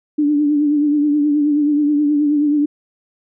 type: tone with vibrato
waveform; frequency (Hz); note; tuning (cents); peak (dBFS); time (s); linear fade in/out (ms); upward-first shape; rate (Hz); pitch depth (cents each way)
sine; 294.5; D4; +5; -12; 0.18-2.66; 10; triangle; 9.4; 54
effects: none